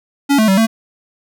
square tone with pitch steps, 281.3 / 218 / 192.1 / 224.4 Hz, C#4 / A3 / G3 / A3, +26 / -16 / -35 / +34 cents, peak -10 dBFS, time 0.29-0.67 s, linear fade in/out 20 ms, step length 95 ms, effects none

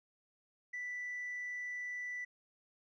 triangle tone with tanh clipping, 1975.5 Hz, B6, in tune, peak -39 dBFS, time 0.73-2.25 s, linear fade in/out 10 ms, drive 5 dB, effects none

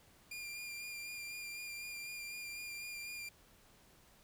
sawtooth tone with vibrato, 2400 Hz, D7, 37 cents sharp, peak -40 dBFS, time 0.31-3.29 s, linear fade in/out 5 ms, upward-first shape sine, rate 4 Hz, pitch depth 19 cents each way, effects pink hiss -65 dBFS RMS until 4.23 s

